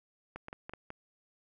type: clicks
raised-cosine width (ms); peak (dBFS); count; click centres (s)
0.5; -27; 6; 0.36 / 0.484 / 0.529 / 0.695 / 0.736 / 0.904
effects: none